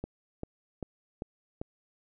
click train, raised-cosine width 2 ms, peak -22 dBFS, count 5, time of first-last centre 0.04-1.615 s, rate 2.54 Hz, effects none

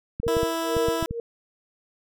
clicks, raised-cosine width 5 ms, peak -17 dBFS, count 8, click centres 0.2 / 0.267 / 0.368 / 0.432 / 0.767 / 0.885 / 1.027 / 1.11 s
sine tone with tremolo, 466.2 Hz, A#4, in tune, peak -21 dBFS, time 0.23-1.2 s, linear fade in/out 2 ms, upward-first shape sine, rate 2.1 Hz, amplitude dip 100%
15% pulse tone, 329.6 Hz, E4, in tune, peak -19 dBFS, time 0.28-1.06 s, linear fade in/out 0 ms
effects none

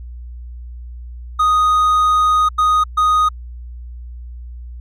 triangle tone bursts at uneven times, 1244.5 Hz, D#6, in tune, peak -9 dBFS, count 3, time 1.39-2.49 / 2.58-2.84 / 2.97-3.29 s, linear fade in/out 10 ms, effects added 60 Hz sine -29 dBFS peak until 4.8 s

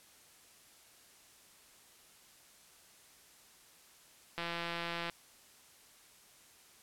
click train, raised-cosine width 0.3 ms, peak -22 dBFS, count 123, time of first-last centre 4.38-5.098 s, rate 170 Hz, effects white hiss -61 dBFS RMS until 6.82 s + low-pass 12000 Hz 12 dB/octave

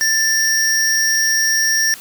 square tone pair together, 1775 / 5635 Hz, A6 / F8, +15 / +15 cents, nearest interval octave + minor sixth, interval 2000 cents, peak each -17 dBFS, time 0.01-1.94 s, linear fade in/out 0 ms, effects white hiss -37 dBFS RMS until 2 s

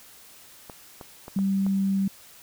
clicks, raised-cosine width 1 ms, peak -25 dBFS, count 5, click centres 0.698 / 1.012 / 1.281 / 1.389 / 1.665 s
sine tone, 194.8 Hz, G3, 11 cents flat, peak -21 dBFS, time 1.36-2.08 s, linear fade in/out 5 ms
effects white hiss -50 dBFS RMS until 2.42 s

